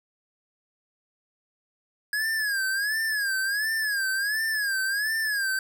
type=tone with vibrato; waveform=square; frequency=1661.2 Hz; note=G#6; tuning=in tune; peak=-25 dBFS; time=2.13-5.59 s; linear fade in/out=2 ms; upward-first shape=sine; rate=1.4 Hz; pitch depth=130 cents each way; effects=none